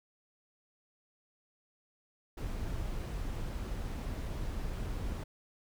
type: noise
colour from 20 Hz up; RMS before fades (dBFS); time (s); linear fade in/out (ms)
brown; -37; 2.37-5.24; 10
effects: none